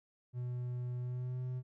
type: tone with pitch glide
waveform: triangle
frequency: 123.47 to 126.72 Hz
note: B2 to B2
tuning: 0 to +45 cents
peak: -34 dBFS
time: 0.33-1.63 s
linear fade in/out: 50 ms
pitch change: +45 cents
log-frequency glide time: 0.99-1.4 s
effects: none